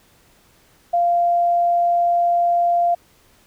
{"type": "tone", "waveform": "sine", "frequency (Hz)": 694, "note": "F5", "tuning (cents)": -11, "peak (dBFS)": -14, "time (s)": [0.93, 2.95], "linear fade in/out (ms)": 10, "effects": ["pink hiss -55 dBFS RMS until 3.46 s"]}